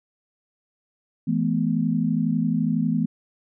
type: chord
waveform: sine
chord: E suspended fourth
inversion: none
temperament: equal with one note detuned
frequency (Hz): 164.81 / 214.9 / 246.9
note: E3 / A3 / B3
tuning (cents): 0 / -41 / 0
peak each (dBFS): -24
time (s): 1.27-3.06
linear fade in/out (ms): 10
effects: none